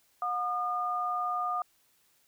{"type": "tone pair together", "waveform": "sine", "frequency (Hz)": [722, 1215.7], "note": ["F#5", "D#6"], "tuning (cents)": [-43, -41], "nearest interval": "major sixth", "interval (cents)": 902, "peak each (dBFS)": [-33, -30], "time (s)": [0.22, 1.62], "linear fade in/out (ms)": 2, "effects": ["white hiss -68 dBFS RMS until 2.27 s"]}